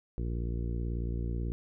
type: harmonic tone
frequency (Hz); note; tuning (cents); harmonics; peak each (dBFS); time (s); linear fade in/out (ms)
58.27; A#1; 0; 1 / 2 / 3 / 4 / 5 / 6 / 7 / 8; -32 / -37 / -42 / -45 / -47 / -45 / -51 / -51; 0.18-1.52; 0
effects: none